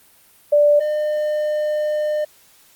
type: tone pair in turn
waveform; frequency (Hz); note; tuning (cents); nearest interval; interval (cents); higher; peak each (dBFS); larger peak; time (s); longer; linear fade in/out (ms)
sine / triangle; 587.3 / 604.2; D5 / D5; 0 / +49; unison; 49; second; -10 / -16; first; 0.52-0.8 / 0.8-2.25; second; 10
effects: white hiss -52 dBFS RMS until 2.75 s + Opus 32 kbps

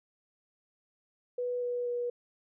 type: tone with pitch steps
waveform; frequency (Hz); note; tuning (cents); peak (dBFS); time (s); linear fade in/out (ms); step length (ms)
sine; 491.7 / 487.7 / 483.8; B4 / B4 / B4; -8 / -22 / -36; -30; 1.38-2.1; 5; 240
effects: none

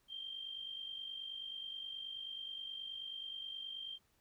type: tone with amplitude modulation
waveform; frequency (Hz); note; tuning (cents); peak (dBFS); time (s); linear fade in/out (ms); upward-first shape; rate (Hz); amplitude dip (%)
sine; 3166; G7; +17; -40; 0.08-3.99; 50; sine; 49.4; 60
effects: pink hiss -75 dBFS RMS until 4.2 s

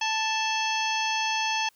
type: harmonic tone with a mistuned harmonic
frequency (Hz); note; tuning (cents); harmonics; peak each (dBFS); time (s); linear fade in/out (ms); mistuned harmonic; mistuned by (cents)
880; A5; 0; 1 / 2 / 3 / 4 / 5 / 6 / 7; -28 / -34 / -30 / -33 / -37 / -37 / -36; 0.01-1.69; 5; 4; -110
effects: white hiss -64 dBFS RMS until 1.75 s

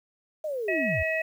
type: linear sweep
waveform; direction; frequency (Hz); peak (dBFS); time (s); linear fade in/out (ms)
sine; down; 638 to 61.6; -28; 0.44-1.03; 5
type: harmonic tone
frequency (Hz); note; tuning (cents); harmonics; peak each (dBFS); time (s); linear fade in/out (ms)
640; D#5; +49; 1 / 3 / 4; -28 / -29 / -31; 0.68-1.22; 5
effects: 9-bit

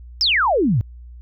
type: exponential sweep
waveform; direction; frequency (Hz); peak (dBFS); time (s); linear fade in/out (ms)
sine; down; 5500 to 96.8; -14; 0.21-0.81; 0
effects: added 60 Hz sine -36 dBFS peak until 1.21 s

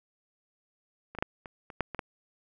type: clicks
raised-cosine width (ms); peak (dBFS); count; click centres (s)
0.5; -29 / -19 / -12 / -27 / -29 / -12 / -22 / -17; 8; 1.15 / 1.187 / 1.225 / 1.458 / 1.702 / 1.807 / 1.947 / 1.992
effects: none

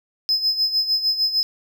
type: tone with tremolo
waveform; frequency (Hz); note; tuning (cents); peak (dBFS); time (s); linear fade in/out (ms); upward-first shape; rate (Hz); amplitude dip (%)
triangle; 5100; D#8; +42; -14; 0.29-1.43; 0; sine; 6.6; 70
effects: none

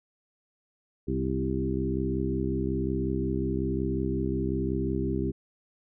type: harmonic tone with a mistuned harmonic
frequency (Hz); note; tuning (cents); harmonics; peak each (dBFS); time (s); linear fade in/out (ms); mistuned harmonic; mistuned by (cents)
65.5; C2; +2; 1 / 2 / 3 / 4 / 5 / 6; -33 / -33 / -33 / -33 / -33 / -33; 1.07-5.32; 20; 5; +23
effects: none

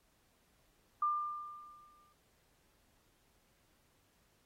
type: tone with exponential decay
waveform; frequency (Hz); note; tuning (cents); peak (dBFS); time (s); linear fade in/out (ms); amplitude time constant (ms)
sine; 1196; D6; +31; -28; 1.02-2.13; 5; 240
effects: pink hiss -73 dBFS RMS until 4.45 s + AAC 48 kbps

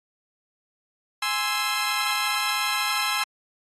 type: chord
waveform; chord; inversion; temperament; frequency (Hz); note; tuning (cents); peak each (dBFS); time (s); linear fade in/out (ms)
15% pulse; Ab augmented; none; equal; 830.6 / 1046.5 / 1318.5; Ab5 / C6 / E6; 0 / 0 / 0; -23 / -21 / -21; 1.22-3.24; 5
effects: AAC 32 kbps

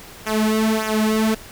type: tone with flanger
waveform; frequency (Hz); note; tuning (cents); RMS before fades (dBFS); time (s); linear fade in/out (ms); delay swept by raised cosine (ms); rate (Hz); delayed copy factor
sawtooth; 218; A3; -16; -19; 0.26-1.35; 10; 0.22 to 3.42; 1.7; -0.9
effects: pink hiss -40 dBFS RMS until 1.51 s

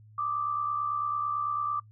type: tone pair together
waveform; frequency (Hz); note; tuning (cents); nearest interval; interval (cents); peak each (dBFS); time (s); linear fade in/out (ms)
sine; 1174.7 / 1243.7; D6 / D#6; 0 / -1; minor second; 99; -28 / -36; 0.18-1.8; 5
effects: noise-tail reverb RT60 0.1 s tail -23 dB re dry + added 107 Hz sine -51 dBFS peak until 1.91 s

